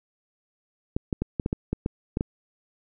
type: clicks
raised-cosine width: 3 ms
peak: -12 dBFS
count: 10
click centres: 0.965 / 1.128 / 1.22 / 1.398 / 1.461 / 1.529 / 1.73 / 1.861 / 2.171 / 2.209 s
effects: none